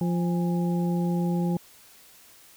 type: harmonic tone with a mistuned harmonic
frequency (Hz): 174.3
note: F3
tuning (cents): -3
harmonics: 1 / 2 / 3 / 5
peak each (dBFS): -23 / -32 / -38 / -37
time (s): 0.01-1.57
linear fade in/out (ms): 2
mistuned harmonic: 5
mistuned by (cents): -97
effects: white hiss -53 dBFS RMS until 2.56 s